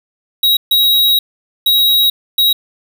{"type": "tone bursts at uneven times", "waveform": "square", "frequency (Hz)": 3827, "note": "A#7", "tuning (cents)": 45, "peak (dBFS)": -9, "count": 4, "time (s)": [[0.43, 0.57], [0.71, 1.19], [1.66, 2.1], [2.38, 2.53]], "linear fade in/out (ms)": 5, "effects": []}